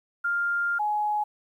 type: tone pair in turn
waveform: sine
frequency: 1400 / 840.1 Hz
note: F6 / G#5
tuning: +4 / +20 cents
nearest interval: major sixth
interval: 884 cents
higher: first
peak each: -23 dBFS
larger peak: neither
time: 0.24-0.79 / 0.79-1.24 s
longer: first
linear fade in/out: 10 ms
effects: 10-bit